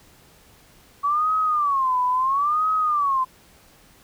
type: tone with vibrato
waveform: sine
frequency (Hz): 1125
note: C#6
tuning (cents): +25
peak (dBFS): -18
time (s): 1.03-3.25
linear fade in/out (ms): 20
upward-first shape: sine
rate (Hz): 0.74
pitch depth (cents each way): 210
effects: pink hiss -53 dBFS RMS until 4.03 s